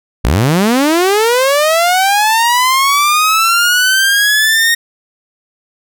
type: linear sweep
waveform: sawtooth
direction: up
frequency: 46.13 to 1864.7 Hz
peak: -5 dBFS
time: 0.24-4.75 s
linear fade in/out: 10 ms
effects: none